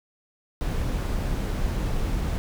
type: noise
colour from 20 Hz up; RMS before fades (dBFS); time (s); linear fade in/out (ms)
brown; -26; 0.61-2.38; 0
effects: none